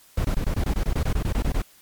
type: noise bursts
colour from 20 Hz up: brown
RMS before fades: -22 dBFS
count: 15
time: 0.17-1.62 s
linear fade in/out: 5 ms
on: 78 ms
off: 20 ms
effects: white hiss -54 dBFS RMS until 1.81 s + MP3 96 kbps